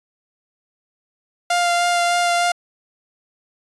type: tone with vibrato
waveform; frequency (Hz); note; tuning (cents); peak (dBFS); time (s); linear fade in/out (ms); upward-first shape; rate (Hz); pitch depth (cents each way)
sawtooth; 698.5; F5; 0; -12; 1.5-2.52; 5; sine; 3.3; 11
effects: resampled to 24000 Hz